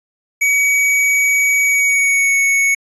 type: tone with pitch glide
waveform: square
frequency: 2264 to 2217 Hz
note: C#7 to C#7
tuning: +36 to 0 cents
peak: -12 dBFS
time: 0.41-2.75 s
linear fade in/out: 10 ms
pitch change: -36 cents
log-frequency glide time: 1.64-2.36 s
effects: resampled to 24000 Hz

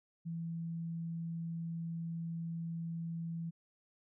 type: tone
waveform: sine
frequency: 166.3 Hz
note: E3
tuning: 16 cents sharp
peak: -37 dBFS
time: 0.25-3.51 s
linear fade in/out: 20 ms
effects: none

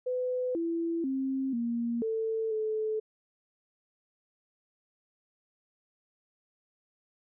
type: tone with pitch steps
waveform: sine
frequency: 503 / 334 / 266.6 / 234.9 / 445.2 / 434.4 Hz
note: B4 / E4 / C4 / A#3 / A4 / A4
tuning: +32 / +23 / +33 / +13 / +20 / -22 cents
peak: -28 dBFS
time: 0.06-3 s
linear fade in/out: 10 ms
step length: 490 ms
effects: none

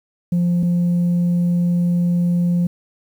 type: tone pair in turn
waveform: sine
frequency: 174.61 / 174.61 Hz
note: F3 / F3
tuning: 0 / 0 cents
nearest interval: unison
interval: 0 cents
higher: neither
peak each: -12 dBFS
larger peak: neither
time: 0.32-0.63 / 0.63-2.67 s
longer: second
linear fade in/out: 5 ms
effects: tanh soft clip ceiling -13 dBFS + 8-bit

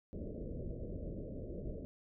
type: low-pass noise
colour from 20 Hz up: pink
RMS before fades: -43 dBFS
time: 0.13-1.85 s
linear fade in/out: 0 ms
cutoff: 610 Hz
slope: 96 dB/octave
effects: none

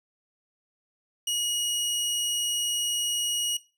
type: tone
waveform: 20% pulse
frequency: 2896 Hz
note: F#7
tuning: 38 cents flat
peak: -20 dBFS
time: 1.27-3.57 s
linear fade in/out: 5 ms
effects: noise-tail reverb RT60 0.3 s tail -17 dB re dry

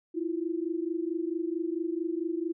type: tone pair together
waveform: sine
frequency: 324.7 / 349.2 Hz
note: E4 / F4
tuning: -26 / 0 cents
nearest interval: minor second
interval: 126 cents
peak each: -31 / -32 dBFS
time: 0.14-2.53 s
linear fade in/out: 20 ms
effects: none

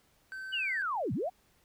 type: tone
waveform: triangle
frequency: 1541 Hz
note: G6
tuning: 30 cents flat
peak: -37 dBFS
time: 0.32-0.82 s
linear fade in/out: 0 ms
type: linear two-way sweep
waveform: sine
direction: down then up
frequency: 3015 to 96.7 to 783 Hz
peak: -30 dBFS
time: 0.52-1.3 s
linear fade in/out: 20 ms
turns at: 1.13 s
effects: pink hiss -68 dBFS RMS until 1.64 s

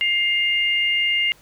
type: tone pair together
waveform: sine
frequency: 2111 / 2818 Hz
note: C7 / F7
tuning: +15 / +15 cents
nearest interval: perfect fourth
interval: 500 cents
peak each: -20 dBFS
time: 0.01-1.32 s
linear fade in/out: 0 ms
effects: pink hiss -52 dBFS RMS until 1.41 s

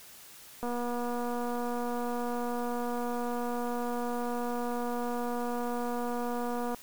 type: click train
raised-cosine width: 1 ms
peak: -22 dBFS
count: 1475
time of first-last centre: 0.63-6.746 s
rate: 241 Hz
effects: white hiss -51 dBFS RMS until 6.82 s

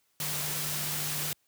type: tone in noise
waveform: sine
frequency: 150 Hz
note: D3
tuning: 37 cents sharp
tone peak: -40 dBFS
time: 0.2-1.33 s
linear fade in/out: 2 ms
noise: white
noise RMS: -33 dBFS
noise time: 0.2-1.33 s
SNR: -10 dB
effects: white hiss -72 dBFS RMS until 1.47 s + high-pass 60 Hz 12 dB/octave

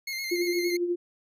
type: tone with vibrato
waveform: 25% pulse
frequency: 2130 Hz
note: C7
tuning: 30 cents sharp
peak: -27 dBFS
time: 0.07-0.77 s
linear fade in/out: 5 ms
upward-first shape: square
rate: 8.7 Hz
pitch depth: 32 cents each way
type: tone with tremolo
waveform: sine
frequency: 350 Hz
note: F4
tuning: 4 cents sharp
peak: -22 dBFS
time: 0.31-0.96 s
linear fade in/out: 10 ms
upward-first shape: triangle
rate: 12 Hz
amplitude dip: 60%
effects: none

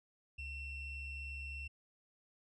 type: ring-modulated tone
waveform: triangle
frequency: 1318.5 Hz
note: E6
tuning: in tune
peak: -37 dBFS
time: 0.38-1.68 s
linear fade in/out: 10 ms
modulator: 1390 Hz
effects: resampled to 24000 Hz

